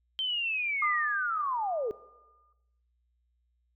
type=linear sweep; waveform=sine; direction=down; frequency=3136 to 409.3 Hz; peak=-28 dBFS; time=0.19-1.91 s; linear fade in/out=0 ms
type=tone with exponential decay; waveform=sine; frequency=1209 Hz; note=D6; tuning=50 cents sharp; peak=-25 dBFS; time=0.82-2.53 s; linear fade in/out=5 ms; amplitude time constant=370 ms
effects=noise-tail reverb RT60 1.0 s tail -19 dB re dry + added 60 Hz sine -70 dBFS peak until 3.75 s